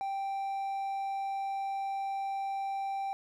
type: tone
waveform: triangle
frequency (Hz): 784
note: G5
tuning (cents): 0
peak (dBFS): -30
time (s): 0.01-3.13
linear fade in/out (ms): 0
effects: none